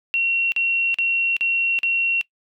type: tone bursts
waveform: sine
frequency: 2734 Hz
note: F7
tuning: 37 cents flat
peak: -17 dBFS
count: 5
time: 0.14-2.212 s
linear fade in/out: 0 ms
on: 380 ms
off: 43 ms
effects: noise-tail reverb RT60 0.1 s tail -22 dB re dry